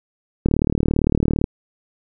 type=click train; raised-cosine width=3 ms; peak=-4 dBFS; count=38; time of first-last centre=0.46-1.441 s; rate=37.7 Hz; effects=none